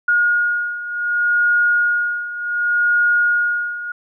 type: beating tone pair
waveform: sine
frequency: 1434 / 1434.67 Hz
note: F6 / F6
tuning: +45 / +46 cents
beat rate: 0.67 Hz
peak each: -20 / -16 dBFS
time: 0.08-3.92 s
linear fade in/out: 5 ms
effects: none